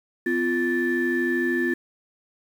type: tone cluster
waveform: sine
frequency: 253.7 / 346.7 / 1756 Hz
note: B3 / F4 / A6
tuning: +47 / -13 / -4 cents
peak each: -25 / -23 / -25 dBFS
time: 0.26-1.74 s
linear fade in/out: 5 ms
effects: tanh soft clip ceiling -14 dBFS + 8-bit